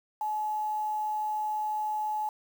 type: tone with quantisation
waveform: sine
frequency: 853 Hz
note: G#5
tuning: 46 cents sharp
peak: -28 dBFS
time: 0.21-2.29 s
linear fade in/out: 2 ms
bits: 8
effects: none